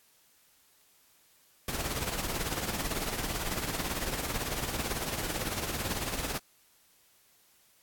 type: noise with tremolo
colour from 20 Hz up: pink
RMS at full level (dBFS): -31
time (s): 1.68-6.38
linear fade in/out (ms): 2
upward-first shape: triangle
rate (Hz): 18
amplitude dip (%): 65
effects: white hiss -64 dBFS RMS until 7.82 s + AAC 64 kbps